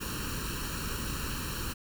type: noise with comb filter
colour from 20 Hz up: pink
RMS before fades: -35 dBFS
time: 0-1.74 s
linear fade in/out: 20 ms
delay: 0.71 ms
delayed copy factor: +0.8
effects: none